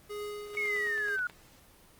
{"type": "tone with tremolo", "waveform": "square", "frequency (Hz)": 415.3, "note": "G#4", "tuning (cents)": 0, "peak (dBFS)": -36, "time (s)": [0.09, 1.17], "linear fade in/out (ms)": 20, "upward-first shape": "triangle", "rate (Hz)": 1.9, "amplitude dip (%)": 50}
{"type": "click train", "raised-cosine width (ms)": 0.3, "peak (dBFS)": -30, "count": 8, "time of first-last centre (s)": [0.55, 1.298], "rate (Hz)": 9.36}
{"type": "linear sweep", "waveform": "sine", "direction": "down", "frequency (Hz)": [2217, 1421], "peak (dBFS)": -29, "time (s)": [0.57, 1.27], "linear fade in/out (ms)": 2}
{"effects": ["pink hiss -58 dBFS RMS until 1.99 s", "Opus 24 kbps"]}